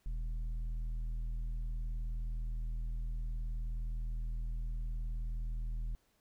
sine tone with tanh clipping, 40.32 Hz, E1, 38 cents flat, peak -36 dBFS, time 0.06-5.95 s, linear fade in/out 0 ms, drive 7 dB, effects pink hiss -74 dBFS RMS until 6.2 s

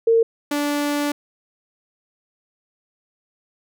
sine / sawtooth tone pair in turn, 456.6 / 290.9 Hz, A#4 / D4, -36 / -16 cents, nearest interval minor sixth, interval 780 cents, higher first, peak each -12 / -16 dBFS, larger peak first, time 0.07-0.23 / 0.51-1.12 s, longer second, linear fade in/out 5 ms, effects none

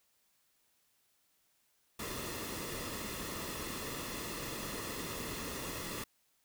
pink noise with comb filter, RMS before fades -41 dBFS, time 1.99-6.04 s, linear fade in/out 5 ms, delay 1.3 ms, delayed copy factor -0.55, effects white hiss -74 dBFS RMS until 6.44 s

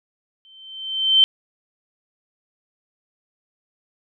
sine tone with exponential growth, 3100 Hz, G7, 20 cents flat, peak -8 dBFS, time 0.45-1.24 s, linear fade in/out 0 ms, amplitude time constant 170 ms, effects none

